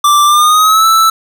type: tone with pitch glide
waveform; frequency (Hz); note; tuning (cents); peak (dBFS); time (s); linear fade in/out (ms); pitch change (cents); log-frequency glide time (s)
square; 1174.7 to 1318.6; D6 to E6; 0 to 0; -6; 0.04-1.1; 5; +200; 0.25-0.86
effects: none